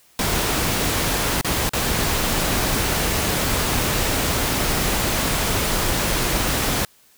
pink noise with dropouts, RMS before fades -21 dBFS, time 0.19-6.85 s, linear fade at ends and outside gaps 1 ms, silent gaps 1.412-1.446 / 1.693-1.734 s, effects white hiss -55 dBFS RMS until 7.17 s

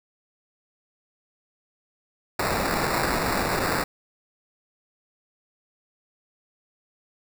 white noise with sample-and-hold, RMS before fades -25 dBFS, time 2.39-3.84 s, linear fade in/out 5 ms, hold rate 3150 Hz, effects none

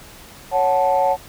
sine chord, F# minor, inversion second, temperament equal with one note detuned, 554.4 / 740 / 875.9 Hz, C#5 / F#5 / A5, 0 / 0 / -8 cents, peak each -18 dBFS, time 0.51-1.17 s, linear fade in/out 50 ms, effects tanh soft clip ceiling -7 dBFS + pink hiss -42 dBFS RMS until 1.28 s

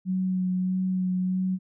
sine tone with vibrato, 185 Hz, F#3, in tune, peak -23 dBFS, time 0.05-1.59 s, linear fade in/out 50 ms, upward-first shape sine, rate 1.6 Hz, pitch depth 15 cents each way, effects none

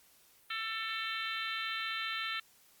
harmonic tone, 445.4 Hz, A4, 21 cents sharp, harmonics 3 / 4 / 5 / 6 / 7 / 8 / 9, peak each -40 / -41 / -42 / -43 / -43 / -44 / -45 dBFS, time 0.5-2.4 s, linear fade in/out 5 ms, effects white hiss -64 dBFS RMS until 2.8 s + Opus 48 kbps

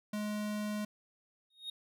square tone, 210 Hz, G#3, 19 cents sharp, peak -35 dBFS, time 0.13-0.85 s, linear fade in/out 5 ms
triangle tone with exponential growth, 3729 Hz, A#7, in tune, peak -34 dBFS, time 1.5-1.7 s, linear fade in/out 5 ms, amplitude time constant 42 ms
effects none

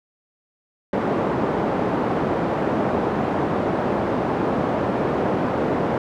pink band-pass noise, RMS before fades -22 dBFS, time 0.93-5.98 s, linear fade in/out 2 ms, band 200 to 860 Hz, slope 12 dB/octave, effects none

